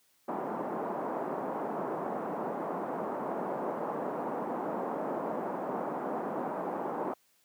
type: band-pass noise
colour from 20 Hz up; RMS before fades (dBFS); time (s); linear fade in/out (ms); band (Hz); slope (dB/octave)
white; -35; 0.28-7.14; 5; 190 to 940; 24
effects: white hiss -69 dBFS RMS until 7.44 s + high-pass 100 Hz 12 dB/octave